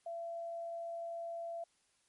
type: tone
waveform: sine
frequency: 675 Hz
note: E5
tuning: 41 cents sharp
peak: -39 dBFS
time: 0.06-1.64 s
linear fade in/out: 5 ms
effects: white hiss -74 dBFS RMS until 2.08 s + MP3 48 kbps